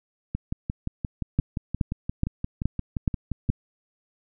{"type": "two click trains", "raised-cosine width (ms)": 5, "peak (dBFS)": [-15, -9], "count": [19, 6], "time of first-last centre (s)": [[0.35, 3.491], [1.39, 3.5]], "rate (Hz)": [5.73, 2.37], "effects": []}